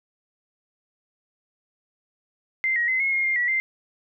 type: tone with pitch steps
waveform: sine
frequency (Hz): 2083 / 1895 / 2051 / 2168 / 2140 / 2113 / 1940 / 2087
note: C7 / A#6 / C7 / C#7 / C7 / C7 / B6 / C7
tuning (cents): -8 / +28 / -35 / -39 / +38 / +16 / -31 / -5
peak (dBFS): -20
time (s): 2.64-3.6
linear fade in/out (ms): 0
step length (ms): 120
effects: none